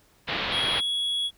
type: low-pass noise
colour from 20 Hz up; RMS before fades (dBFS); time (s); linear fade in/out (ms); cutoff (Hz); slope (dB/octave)
white; -29; 0.27-0.81; 20; 4000; 48
type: tone with pitch glide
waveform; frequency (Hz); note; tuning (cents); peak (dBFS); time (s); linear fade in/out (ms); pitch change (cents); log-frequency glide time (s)
triangle; 3300 to 3352; G#7 to G#7; -12 to +15; -23; 0.51-1.31; 50; +27; 0.62-0.85
effects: pink hiss -61 dBFS RMS until 1.37 s